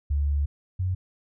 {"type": "tone pair in turn", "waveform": "sine", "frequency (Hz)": [71.8, 92.29], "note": ["D2", "F#2"], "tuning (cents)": [-39, -4], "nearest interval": "major third", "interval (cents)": 435, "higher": "second", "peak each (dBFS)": [-21, -23], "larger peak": "first", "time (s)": [[0.1, 0.46], [0.79, 0.95]], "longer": "first", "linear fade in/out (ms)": 10, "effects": []}